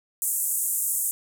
pink band-pass noise, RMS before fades -26 dBFS, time 0.22-1.11 s, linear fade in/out 0 ms, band 7600 to 15000 Hz, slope 48 dB/octave, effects none

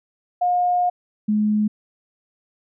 sine tone pair in turn, 715 / 211.6 Hz, F5 / G#3, +41 / +33 cents, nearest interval octave + major sixth, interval 2108 cents, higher first, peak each -16 dBFS, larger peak neither, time 0.41-0.9 / 1.28-1.68 s, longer first, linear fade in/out 10 ms, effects none

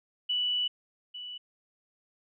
sine tone pair in turn, 2960 / 2960 Hz, F#7 / F#7, 0 / 0 cents, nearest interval unison, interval 0 cents, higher neither, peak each -26 / -38 dBFS, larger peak first, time 0.29-0.68 / 1.14-1.38 s, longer first, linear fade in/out 10 ms, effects none

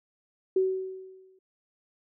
sine tone with exponential decay, 377.3 Hz, F#4, 34 cents sharp, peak -19 dBFS, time 0.56-1.39 s, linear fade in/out 5 ms, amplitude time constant 180 ms, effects none

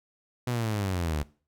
sawtooth linear sweep, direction down, 125.3 to 71 Hz, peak -23 dBFS, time 0.47-1.23 s, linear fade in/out 5 ms, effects noise-tail reverb RT60 0.4 s tail -21 dB re dry

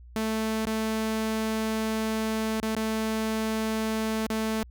sawtooth tone with dropouts, 220 Hz, A3, in tune, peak -22 dBFS, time 0.16-4.63 s, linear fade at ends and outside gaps 0 ms, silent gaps 0.653-0.669 / 2.601-2.629 / 2.751-2.766 / 4.266-4.302 s, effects added 60 Hz sine -45 dBFS peak until 4.7 s

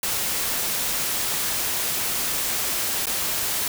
white noise with dropouts, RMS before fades -25 dBFS, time 0.03-3.68 s, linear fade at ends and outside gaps 2 ms, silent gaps 3.057-3.068 s, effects none

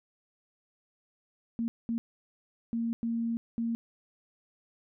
sine tone bursts at uneven times, 231 Hz, A#3, 16 cents flat, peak -28 dBFS, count 5, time 1.59-1.68 / 1.89-1.98 / 2.73-2.93 / 3.03-3.37 / 3.58-3.75 s, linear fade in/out 0 ms, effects none

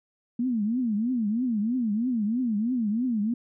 sine tone with vibrato, 229.5 Hz, A#3, 27 cents flat, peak -23 dBFS, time 0.39-3.34 s, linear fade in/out 5 ms, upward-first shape triangle, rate 3.1 Hz, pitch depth 240 cents each way, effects none

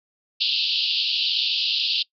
white band-pass noise, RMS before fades -23 dBFS, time 0.4-2.03 s, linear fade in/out 10 ms, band 2700 to 4800 Hz, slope 96 dB/octave, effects noise-tail reverb RT60 0.1 s tail -23 dB re dry

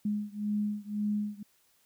sine beating tone pair, 207.7 / 209.6 Hz, G#3 / G#3, 0 / +16 cents, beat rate 1.9 Hz, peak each -32 / -33 dBFS, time 0.05-1.43 s, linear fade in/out 5 ms, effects white hiss -68 dBFS RMS until 1.85 s

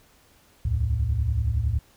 sine tone cluster, 67.1 / 77.9 / 109.2 Hz, C2 / D#2 / A2, +44 / +3 / -13 cents, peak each -25 dBFS, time 0.65-1.79 s, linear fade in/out 5 ms, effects tanh soft clip ceiling -13 dBFS + pink hiss -58 dBFS RMS until 1.96 s

